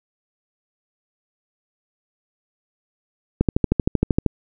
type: click train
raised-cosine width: 3 ms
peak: -3 dBFS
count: 12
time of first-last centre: 3.41-4.263 s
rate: 12.9 Hz
effects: none